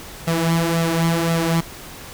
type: tone with flanger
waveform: sawtooth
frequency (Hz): 166.1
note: E3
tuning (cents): +13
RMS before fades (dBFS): -19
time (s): 0.27-1.61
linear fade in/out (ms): 10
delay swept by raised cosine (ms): 1.5 to 5.1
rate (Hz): 1.9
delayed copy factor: +0.6
effects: pink hiss -37 dBFS RMS until 2.13 s